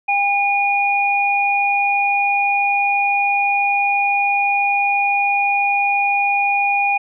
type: tone pair together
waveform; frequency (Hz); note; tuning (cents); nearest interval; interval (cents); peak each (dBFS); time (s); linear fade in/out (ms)
sine; 803 / 2443; G5 / D#7; +41 / -32; octave + perfect fifth; 1927; -17; 0.08-6.98; 10
effects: none